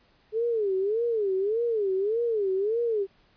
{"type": "tone with vibrato", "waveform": "sine", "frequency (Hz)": 423, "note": "G#4", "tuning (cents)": 32, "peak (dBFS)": -23, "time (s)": [0.32, 3.07], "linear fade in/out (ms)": 50, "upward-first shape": "sine", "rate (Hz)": 1.7, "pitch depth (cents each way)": 200, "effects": ["pink hiss -63 dBFS RMS until 3.36 s", "resampled to 11025 Hz"]}